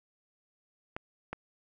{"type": "clicks", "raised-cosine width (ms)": 0.5, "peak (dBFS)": -21, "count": 2, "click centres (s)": [0.965, 1.33], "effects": []}